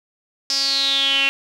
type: tone with band-pass filter sweep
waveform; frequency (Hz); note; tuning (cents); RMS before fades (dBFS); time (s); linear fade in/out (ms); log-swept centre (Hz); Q
sawtooth; 274.2; C#4; -19; -19; 0.5-1.29; 0; 5200 to 2700; 9.5
effects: none